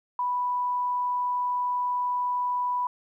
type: tone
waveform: sine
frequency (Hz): 987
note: B5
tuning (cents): -1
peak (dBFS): -24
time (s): 0.19-2.87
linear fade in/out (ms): 2
effects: 11-bit